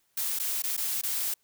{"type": "noise with dropouts", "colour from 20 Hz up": "blue", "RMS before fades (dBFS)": -30, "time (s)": [0.17, 1.34], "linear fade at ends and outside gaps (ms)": 5, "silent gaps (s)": [[0.389, 0.397], [0.622, 0.637], [0.767, 0.776], [1.014, 1.033]], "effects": ["white hiss -71 dBFS RMS until 1.43 s"]}